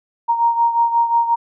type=beating tone pair; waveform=sine; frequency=932 / 937.6 Hz; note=A#5 / A#5; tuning=-1 / +10 cents; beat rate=5.6 Hz; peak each=-14 / -20 dBFS; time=0.28-1.36 s; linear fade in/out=20 ms; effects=none